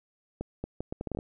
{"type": "accelerating click train", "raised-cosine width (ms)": 2, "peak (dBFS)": -20, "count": 10, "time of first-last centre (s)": [0.41, 1.189], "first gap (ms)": 230, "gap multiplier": 0.72, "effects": []}